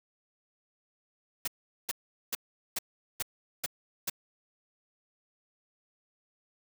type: noise bursts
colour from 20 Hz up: white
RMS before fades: -32 dBFS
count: 7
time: 1.45-4.099 s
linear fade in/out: 5 ms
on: 27 ms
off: 410 ms
effects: none